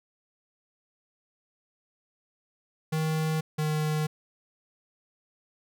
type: tone pair in turn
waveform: square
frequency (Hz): 157.4 / 153.63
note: D#3 / D#3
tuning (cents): +20 / -22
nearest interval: unison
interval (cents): 42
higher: first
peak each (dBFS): -26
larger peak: neither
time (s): 2.92-3.41 / 3.58-4.07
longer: neither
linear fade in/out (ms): 10
effects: none